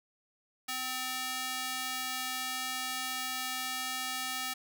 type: tone with high-pass filter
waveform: square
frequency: 257.2 Hz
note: C4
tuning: 30 cents flat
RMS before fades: -36 dBFS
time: 0.68-4.54 s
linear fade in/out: 10 ms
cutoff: 1300 Hz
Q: 0.51
effects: none